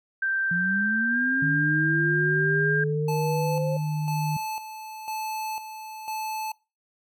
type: tone with pitch glide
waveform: sine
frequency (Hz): 1568 to 1600.9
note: G6 to G6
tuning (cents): 0 to +36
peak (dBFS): -22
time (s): 0.22-2.84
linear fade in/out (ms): 5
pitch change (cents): +36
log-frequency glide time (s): 1.08-1.17
type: linear sweep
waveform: sine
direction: up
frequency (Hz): 170 to 533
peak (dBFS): -26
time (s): 0.51-3.77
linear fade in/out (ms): 5
type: tone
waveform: sine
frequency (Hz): 152.5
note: D#3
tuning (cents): -34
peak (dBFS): -24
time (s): 1.42-4.37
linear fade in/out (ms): 5
type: tone with tremolo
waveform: square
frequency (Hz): 870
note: A5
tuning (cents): -20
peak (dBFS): -29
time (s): 3.08-6.52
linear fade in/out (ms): 5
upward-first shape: square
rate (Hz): 1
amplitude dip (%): 60
effects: noise-tail reverb RT60 0.3 s tail -23 dB re dry + MP3 96 kbps